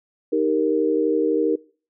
sine chord, Eb major, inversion none, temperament equal with one note detuned, 311.1 / 394 / 466.2 Hz, Eb4 / G4 / Bb4, 0 / +9 / 0 cents, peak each -22 / -24 / -20 dBFS, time 0.32-1.56 s, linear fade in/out 10 ms, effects noise-tail reverb RT60 0.4 s tail -22 dB re dry

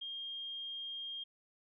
sine tone, 3220 Hz, G7, 46 cents sharp, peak -40 dBFS, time 0.01-1.24 s, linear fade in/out 10 ms, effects none

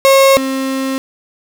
35% pulse tone pair in turn, 542 / 266.5 Hz, C#5 / C4, -39 / +32 cents, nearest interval octave, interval 1229 cents, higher first, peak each -4 / -14 dBFS, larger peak first, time 0.05-0.37 / 0.37-0.98 s, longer second, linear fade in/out 0 ms, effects 7-bit

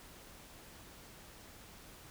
silence, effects pink hiss -55 dBFS RMS until 2.1 s

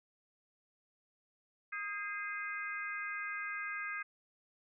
harmonic tone with a mistuned harmonic, 415.3 Hz, G#4, in tune, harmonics 3 / 4 / 5 / 6, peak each -44 / -41 / -42 / -47 dBFS, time 1.72-4.03 s, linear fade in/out 10 ms, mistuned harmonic 4, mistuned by -49 cents, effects none

